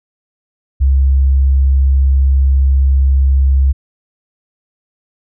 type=tone; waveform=sine; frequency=67.4 Hz; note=C#2; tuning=48 cents flat; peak=-7 dBFS; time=0.8-3.73 s; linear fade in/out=20 ms; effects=none